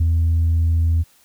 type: tone with ADSR envelope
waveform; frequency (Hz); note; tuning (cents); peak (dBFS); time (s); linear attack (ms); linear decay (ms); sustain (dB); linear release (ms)
sine; 82.41; E2; 0; -10; 0-1.04; 9; 27; -2; 33
effects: tanh soft clip ceiling -12 dBFS + white hiss -55 dBFS RMS until 1.24 s